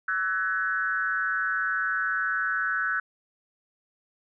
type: tone with frequency modulation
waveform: sine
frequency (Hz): 1500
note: F#6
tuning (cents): +23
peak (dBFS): -24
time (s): 0.08-3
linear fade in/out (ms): 5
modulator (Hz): 182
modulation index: 0.98
effects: none